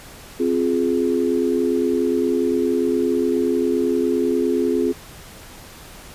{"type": "chord", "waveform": "sine", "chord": "F minor", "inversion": "second", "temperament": "just", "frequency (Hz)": [261.9, 349.2, 419.1], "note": ["C4", "F4", "Ab4"], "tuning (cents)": [2, 0, 16], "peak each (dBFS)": [-21, -21, -21], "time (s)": [0.39, 4.93], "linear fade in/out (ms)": 20, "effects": ["pink hiss -41 dBFS RMS until 6.14 s", "resampled to 32000 Hz"]}